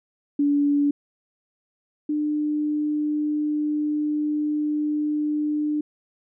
sine tone pair in turn, 287.5 / 299.7 Hz, D4 / D4, -37 / +35 cents, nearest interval minor second, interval 72 cents, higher second, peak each -17 / -21 dBFS, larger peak first, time 0.39-0.91 / 2.09-5.81 s, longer second, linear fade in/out 5 ms, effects none

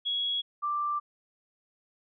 sine tone pair in turn, 3334 / 1178.7 Hz, G#7 / D6, +6 / +6 cents, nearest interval octave + tritone, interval 1800 cents, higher first, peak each -27 dBFS, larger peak neither, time 0.05-0.42 / 0.62-1 s, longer second, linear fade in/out 20 ms, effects none

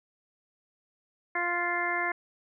harmonic tone, 349.2 Hz, F4, in tune, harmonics 1 / 2 / 3 / 4 / 5 / 6, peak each -37 / -34 / -34 / -37 / -32 / -32 dBFS, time 1.35-2.12 s, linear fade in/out 5 ms, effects none

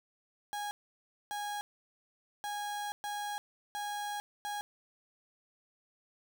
35% pulse tone bursts at uneven times, 825 Hz, G#5, 12 cents flat, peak -34 dBFS, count 6, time 0.53-0.71 / 1.31-1.61 / 2.44-2.92 / 3.04-3.38 / 3.75-4.2 / 4.45-4.61 s, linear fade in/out 0 ms, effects none

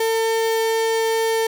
35% pulse tone, 449.7 Hz, A4, 38 cents sharp, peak -16 dBFS, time 0-1.47 s, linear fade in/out 5 ms, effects none

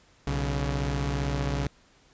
sawtooth tone pair together, 62.72 / 140.8 Hz, B1 / C#3, +27 / +27 cents, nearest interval octave + major second, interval 1400 cents, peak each -25 dBFS, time 0.27-1.67 s, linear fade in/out 0 ms, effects pink hiss -60 dBFS RMS until 2.13 s + resampled to 16000 Hz

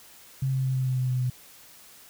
sine tone with pitch steps, 133.3 / 132.23 / 131.16 / 130.11 / 129.06 / 128.02 / 126.99 / 125.96 Hz, C3 / C3 / C3 / C3 / C3 / C3 / B2 / B2, +33 / +19 / +5 / -9 / -23 / -37 / +49 / +35 cents, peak -23 dBFS, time 0.42-1.3 s, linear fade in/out 5 ms, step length 110 ms, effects white hiss -51 dBFS RMS until 2.09 s

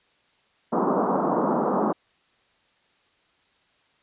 pink band-pass noise, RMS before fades -23 dBFS, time 0.72-1.93 s, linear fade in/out 10 ms, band 180 to 1200 Hz, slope 48 dB/octave, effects white hiss -64 dBFS RMS until 4.02 s + resampled to 8000 Hz

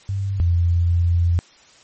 sine tone pair in turn, 98 / 86.08 Hz, G2 / F2, 0 / -25 cents, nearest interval major second, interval 225 cents, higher first, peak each -20 / -14 dBFS, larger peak second, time 0.09-0.4 / 0.4-1.39 s, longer second, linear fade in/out 0 ms, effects white hiss -50 dBFS RMS until 1.83 s + MP3 32 kbps

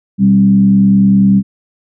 sine tone with frequency modulation, 196 Hz, G3, in tune, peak -5 dBFS, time 0.18-1.43 s, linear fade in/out 50 ms, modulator 70.2 Hz, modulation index 0.51, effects none

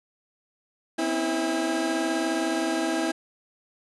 30% pulse tone cluster, 252.3 / 271.7 / 326.2 / 808 Hz, B3 / C#4 / E4 / G#5, +37 / -35 / -18 / -48 cents, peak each -30 / -32 / -23 / -30 dBFS, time 0.98-3.12 s, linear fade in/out 10 ms, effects resampled to 24000 Hz + 9-bit

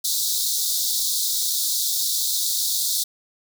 pink high-pass noise, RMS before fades -23 dBFS, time 0.04-3.04 s, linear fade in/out 10 ms, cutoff 3600 Hz, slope 96 dB/octave, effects none

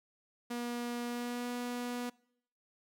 sawtooth tone with pitch glide, 240 to 243.8 Hz, B3 to B3, -49 to -22 cents, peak -32 dBFS, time 0.5-2.1 s, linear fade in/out 10 ms, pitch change +27 cents, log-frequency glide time 1.05-1.49 s, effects noise-tail reverb RT60 0.7 s tail -24 dB re dry

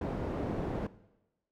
white low-pass noise, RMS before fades -35 dBFS, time 0.01-0.87 s, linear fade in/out 5 ms, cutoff 430 Hz, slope 12 dB/octave, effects noise-tail reverb RT60 1.0 s tail -18 dB re dry

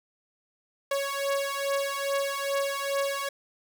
sawtooth beating tone pair, 554.4 / 556.8 Hz, C#5 / C#5, 0 / +8 cents, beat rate 2.4 Hz, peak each -26 dBFS, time 0.91-3.29 s, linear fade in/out 5 ms, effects none

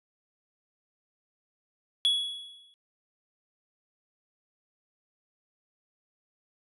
triangle tone with exponential decay, 3368 Hz, G#7, 24 cents sharp, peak -18 dBFS, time 2.05-2.74 s, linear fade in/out 0 ms, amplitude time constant 150 ms, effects resampled to 32000 Hz

